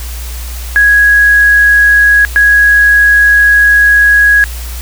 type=tone bursts at uneven times; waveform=sine; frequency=1661.2 Hz; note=G#6; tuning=in tune; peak=-3 dBFS; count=2; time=0.76-2.25 / 2.36-4.44 s; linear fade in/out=0 ms; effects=added 60 Hz sine -19 dBFS peak until 4.81 s + white hiss -28 dBFS RMS until 4.81 s